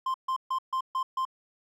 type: tone bursts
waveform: triangle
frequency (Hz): 1046.5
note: C6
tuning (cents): 0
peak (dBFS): -24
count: 6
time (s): 0.06-1.252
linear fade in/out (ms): 5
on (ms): 82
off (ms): 140
effects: none